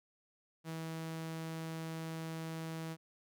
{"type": "tone", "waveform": "sawtooth", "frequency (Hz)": 162, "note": "E3", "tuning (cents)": -30, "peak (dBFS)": -36, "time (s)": [0.64, 2.97], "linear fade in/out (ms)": 50, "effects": []}